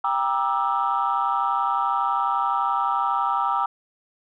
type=chord; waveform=sine; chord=E half-diminished seventh; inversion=first; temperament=just; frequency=791.1 / 949.3 / 1186.7 / 1318.5 Hz; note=G5 / Bb5 / D6 / E6; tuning=+16 / +31 / +18 / 0 cents; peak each=-25 dBFS; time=0.04-3.66 s; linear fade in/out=5 ms; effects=tanh soft clip ceiling -12 dBFS